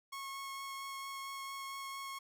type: tone with vibrato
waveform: sawtooth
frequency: 1093 Hz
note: C#6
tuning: 25 cents flat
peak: -38 dBFS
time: 0.12-2.19 s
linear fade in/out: 10 ms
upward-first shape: triangle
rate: 4.4 Hz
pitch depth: 9 cents each way
effects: none